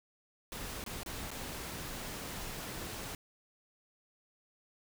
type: noise with dropouts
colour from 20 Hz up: pink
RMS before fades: -42 dBFS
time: 0.52-3.15 s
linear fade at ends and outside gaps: 1 ms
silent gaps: 0.84-0.863 / 1.033-1.061 / 1.306-1.314 s
effects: none